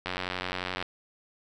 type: click train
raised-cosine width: 0.3 ms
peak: -15 dBFS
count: 71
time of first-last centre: 0.06-0.826 s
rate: 91.4 Hz
effects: none

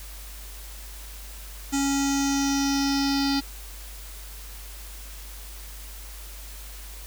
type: tone with low-pass filter sweep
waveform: square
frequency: 277.2 Hz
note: C#4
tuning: in tune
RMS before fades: -24 dBFS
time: 1.72-3.41 s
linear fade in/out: 20 ms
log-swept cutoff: 7200 to 4700 Hz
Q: 6.1
effects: added 50 Hz sine -39 dBFS peak until 7.06 s + white hiss -44 dBFS RMS until 7.06 s

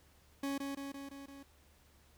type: tone with echo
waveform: 40% pulse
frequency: 277.2 Hz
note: C#4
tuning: in tune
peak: -34 dBFS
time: 0.43-0.58 s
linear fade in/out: 5 ms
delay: 170 ms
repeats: 5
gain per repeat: -3 dB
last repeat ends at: 1.43 s
effects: added 73 Hz sine -66 dBFS peak until 2.17 s + pink hiss -67 dBFS RMS until 2.17 s

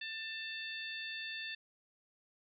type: harmonic tone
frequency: 890 Hz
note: A5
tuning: 20 cents sharp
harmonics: 2 / 3 / 4 / 5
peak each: -44 / -45 / -46 / -50 dBFS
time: 0.01-1.55 s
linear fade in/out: 5 ms
effects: none

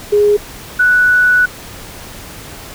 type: tone pair in turn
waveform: sine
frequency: 413.9 / 1478.9 Hz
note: G#4 / F#6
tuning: -6 / -1 cents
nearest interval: octave + minor seventh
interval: 2205 cents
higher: second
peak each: -7 dBFS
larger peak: neither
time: 0.12-0.37 / 0.79-1.46 s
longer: second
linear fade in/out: 10 ms
effects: pink hiss -32 dBFS RMS until 2.74 s

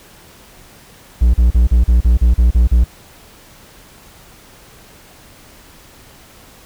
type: tone bursts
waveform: triangle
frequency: 59.4 Hz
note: A#1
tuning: 33 cents sharp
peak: -5 dBFS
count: 10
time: 1.21-2.843 s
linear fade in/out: 10 ms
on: 130 ms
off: 37 ms
effects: pink hiss -43 dBFS RMS until 6.65 s

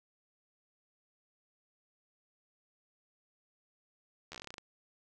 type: slowing click train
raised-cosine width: 0.2 ms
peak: -27 dBFS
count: 12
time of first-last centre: 4.32-4.582 s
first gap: 12 ms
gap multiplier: 1.13
effects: 11-bit

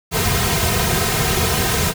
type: noise with comb filter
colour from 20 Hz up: pink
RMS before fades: -18 dBFS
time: 0.11-1.94 s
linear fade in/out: 50 ms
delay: 3.5 ms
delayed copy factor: -0.95
effects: none

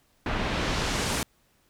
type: noise with low-pass filter sweep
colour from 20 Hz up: pink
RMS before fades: -28 dBFS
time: 0.26-1.23 s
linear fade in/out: 2 ms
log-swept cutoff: 2200 to 11000 Hz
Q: 0.85
effects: pink hiss -66 dBFS RMS until 1.69 s

